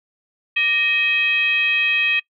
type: tone with frequency modulation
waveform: sine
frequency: 2536 Hz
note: D#7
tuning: 32 cents sharp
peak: -15 dBFS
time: 0.56-2.2 s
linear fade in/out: 10 ms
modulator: 677 Hz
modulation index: 0.75
effects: noise-tail reverb RT60 0.1 s tail -22 dB re dry